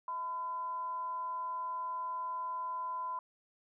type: tone with frequency modulation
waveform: sine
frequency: 1010 Hz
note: B5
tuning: 39 cents sharp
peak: -35 dBFS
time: 0.08-3.19 s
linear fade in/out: 2 ms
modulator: 365 Hz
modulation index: 0.21
effects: none